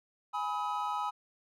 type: chord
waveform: triangle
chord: G# minor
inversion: none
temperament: equal with one note detuned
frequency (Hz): 830.6 / 987.8 / 1272.9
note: G#5 / B5 / D#6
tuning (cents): 0 / 0 / +39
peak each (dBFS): -34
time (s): 0.33-1.11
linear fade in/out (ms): 20
effects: none